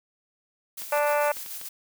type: noise with tremolo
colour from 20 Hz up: blue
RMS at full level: -36 dBFS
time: 0.77-1.69 s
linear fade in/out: 10 ms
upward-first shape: square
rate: 6.8 Hz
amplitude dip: 35%
type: clicks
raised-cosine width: 0.2 ms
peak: -24 dBFS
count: 5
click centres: 0.819 / 0.975 / 1.369 / 1.462 / 1.614 s
type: harmonic tone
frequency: 293.7 Hz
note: D4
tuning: in tune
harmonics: 2 / 3 / 4 / 5 / 6 / 7 / 8 / 9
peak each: -23 / -27 / -32 / -32 / -38 / -39 / -38 / -39 dBFS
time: 0.92-1.32 s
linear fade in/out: 5 ms
effects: none